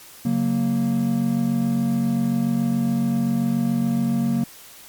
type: chord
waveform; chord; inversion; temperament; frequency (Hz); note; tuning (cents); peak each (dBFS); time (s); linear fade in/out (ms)
triangle; F# major; second; equal with one note detuned; 138.59 / 185 / 232.3; C#3 / F#3 / A#3; 0 / 0 / -6; -24 / -23 / -18; 0.25-4.44; 5
effects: white hiss -44 dBFS RMS until 4.88 s + MP3 96 kbps